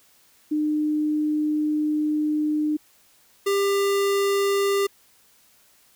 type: tone pair in turn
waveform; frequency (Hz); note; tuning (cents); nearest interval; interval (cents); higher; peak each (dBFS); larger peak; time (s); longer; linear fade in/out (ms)
sine / square; 303 / 398.1; D#4 / G4; -46 / +27; perfect fourth; 473; second; -20; neither; 0.51-2.77 / 3.46-4.87; first; 10
effects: white hiss -58 dBFS RMS until 5.95 s